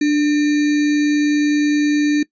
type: tone with sample-and-hold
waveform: sine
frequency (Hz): 295.2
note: D4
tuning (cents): +9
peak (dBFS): -12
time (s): 0.01-2.23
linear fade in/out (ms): 5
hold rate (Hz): 2100
effects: noise-tail reverb RT60 0.1 s tail -21 dB re dry + resampled to 16000 Hz